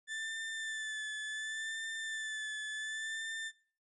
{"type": "tone with vibrato", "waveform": "35% pulse", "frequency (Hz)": 1760, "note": "A6", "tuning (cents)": 0, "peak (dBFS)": -36, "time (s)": [0.07, 3.52], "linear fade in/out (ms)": 50, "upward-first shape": "sine", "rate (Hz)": 0.69, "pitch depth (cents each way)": 31, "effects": ["noise-tail reverb RT60 0.4 s tail -20 dB re dry", "resampled to 24000 Hz"]}